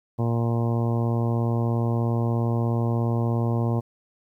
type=harmonic tone; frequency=116.9 Hz; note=A#2; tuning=5 cents sharp; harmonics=1 / 2 / 3 / 4 / 5 / 6 / 7 / 8 / 9; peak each=-22 / -28 / -32 / -34 / -36 / -38 / -39 / -40 / -41 dBFS; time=0.18-3.81 s; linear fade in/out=20 ms; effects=10-bit